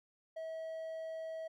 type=tone; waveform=triangle; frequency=645 Hz; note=E5; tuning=38 cents flat; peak=-38 dBFS; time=0.36-1.48 s; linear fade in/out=10 ms; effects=none